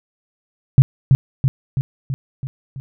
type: tone with echo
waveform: sine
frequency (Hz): 133.5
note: C3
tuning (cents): +35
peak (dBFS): -3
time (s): 0.78-0.82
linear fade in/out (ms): 0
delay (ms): 330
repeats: 6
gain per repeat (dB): -4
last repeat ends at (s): 2.8
effects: none